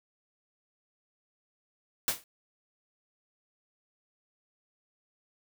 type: noise with exponential decay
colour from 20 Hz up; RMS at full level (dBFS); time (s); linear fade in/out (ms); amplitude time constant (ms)
white; -24; 2.08-2.24; 1; 34
effects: none